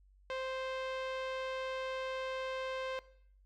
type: tone with low-pass filter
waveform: sawtooth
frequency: 523 Hz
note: C5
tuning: 1 cent flat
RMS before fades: -39 dBFS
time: 0.3-2.99 s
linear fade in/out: 0 ms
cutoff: 3300 Hz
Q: 1.1
effects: noise-tail reverb RT60 0.6 s tail -18 dB re dry + added 48 Hz sine -61 dBFS peak until 3.45 s